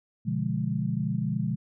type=chord; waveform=sine; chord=B diminished seventh; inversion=none; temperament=equal; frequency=123.47 / 146.83 / 174.61 / 207.7 Hz; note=B2 / D3 / F3 / Ab3; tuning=0 / 0 / 0 / 0 cents; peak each=-31 dBFS; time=0.25-1.56 s; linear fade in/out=20 ms; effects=none

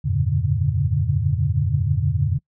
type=tone cluster; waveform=sine; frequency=84.8 / 97.1 / 114.1 / 138.7 / 145.1 Hz; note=E2 / G2 / A#2 / C#3 / D3; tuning=+50 / -16 / -37 / +1 / -21 cents; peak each=-24 dBFS; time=0.04-2.39 s; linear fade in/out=20 ms; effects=noise-tail reverb RT60 0.1 s tail -24 dB re dry

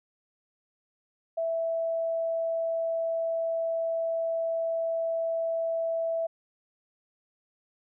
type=tone; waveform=sine; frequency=659.3 Hz; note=E5; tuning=in tune; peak=-26 dBFS; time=1.37-6.27 s; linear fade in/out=10 ms; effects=none

